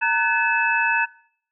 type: tone cluster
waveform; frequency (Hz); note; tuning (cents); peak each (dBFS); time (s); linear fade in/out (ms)
sine; 918 / 1504 / 1713 / 2608; A#5 / F#6 / A6 / E7; -27 / +28 / -47 / -19; -23; 0.01-1.06; 20
effects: noise-tail reverb RT60 0.6 s tail -22 dB re dry